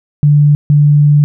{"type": "tone bursts at uneven times", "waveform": "sine", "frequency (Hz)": 146.83, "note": "D3", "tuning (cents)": 0, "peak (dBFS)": -4, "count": 2, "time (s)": [[0.23, 0.55], [0.7, 1.24]], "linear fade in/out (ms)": 0, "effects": []}